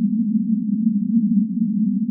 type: band-pass noise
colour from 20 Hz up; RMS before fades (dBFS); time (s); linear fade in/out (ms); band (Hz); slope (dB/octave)
pink; -19; 0-2.1; 0; 190 to 240; 96
effects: none